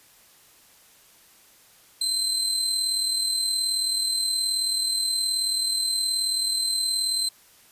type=tone with amplitude modulation; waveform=30% pulse; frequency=4098 Hz; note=C8; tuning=37 cents flat; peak=-18 dBFS; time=2.01-7.29 s; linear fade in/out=5 ms; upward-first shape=sine; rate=38.8 Hz; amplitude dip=40%; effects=white hiss -55 dBFS RMS until 7.71 s + resampled to 32000 Hz